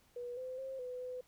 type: tone with pitch steps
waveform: sine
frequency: 486.2 / 512 / 531 / 500 / 503 Hz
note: B4 / C5 / C5 / B4 / B4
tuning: -27 / -38 / +25 / +21 / +32 cents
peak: -40 dBFS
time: 0.16-1.21 s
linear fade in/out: 5 ms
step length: 210 ms
effects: pink hiss -69 dBFS RMS until 1.27 s